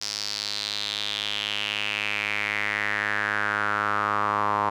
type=tone with band-pass filter sweep; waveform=sawtooth; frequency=103.83 Hz; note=G#2; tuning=in tune; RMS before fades=-27 dBFS; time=0.01-4.7 s; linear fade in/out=10 ms; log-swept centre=5200 to 1000 Hz; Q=4.5; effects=none